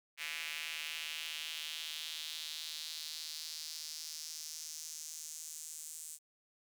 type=tone with high-pass filter sweep; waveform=square; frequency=78.2 Hz; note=D#2; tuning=9 cents sharp; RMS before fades=-44 dBFS; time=0.17-6.19 s; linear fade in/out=50 ms; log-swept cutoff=2300 to 8000 Hz; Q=2.7; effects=none